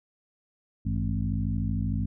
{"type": "harmonic tone with a mistuned harmonic", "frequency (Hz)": 53.2, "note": "G#1", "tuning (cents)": 42, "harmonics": [1, 2, 3, 4, 5], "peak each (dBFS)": [-31, -29, -33, -32, -37], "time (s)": [0.85, 2.06], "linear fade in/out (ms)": 10, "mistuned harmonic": 2, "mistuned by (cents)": -140, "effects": []}